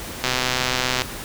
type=click train; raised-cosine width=0.2 ms; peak=-3 dBFS; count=100; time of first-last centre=0.24-1.02 s; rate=127 Hz; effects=pink hiss -33 dBFS RMS until 1.24 s